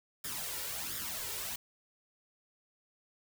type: noise with flanger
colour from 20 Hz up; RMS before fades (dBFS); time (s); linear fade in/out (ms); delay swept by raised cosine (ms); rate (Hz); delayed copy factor
white; -39; 0.24-1.56; 5; 0.57 to 2.17; 1.4; +0.65
effects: none